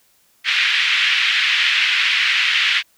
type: band-pass noise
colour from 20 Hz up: white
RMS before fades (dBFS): -17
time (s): 0.44-2.83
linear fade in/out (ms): 50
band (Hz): 1800 to 3100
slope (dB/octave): 24
effects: white hiss -58 dBFS RMS until 2.97 s